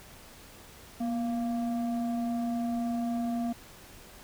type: tone pair together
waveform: sine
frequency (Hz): 238.7 / 692.5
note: A#3 / F5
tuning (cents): +41 / -15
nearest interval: octave + tritone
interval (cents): 1844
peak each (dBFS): -27 / -34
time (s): 1-3.53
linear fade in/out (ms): 10
effects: tanh soft clip ceiling -25 dBFS + pink hiss -51 dBFS RMS until 4.23 s